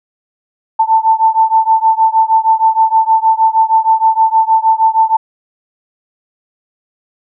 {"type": "beating tone pair", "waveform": "sine", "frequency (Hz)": [886, 892.4], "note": ["A5", "A5"], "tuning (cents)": [12, 24], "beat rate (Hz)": 6.4, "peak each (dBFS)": [-10, -11], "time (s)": [0.79, 5.17], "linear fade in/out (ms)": 10, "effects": []}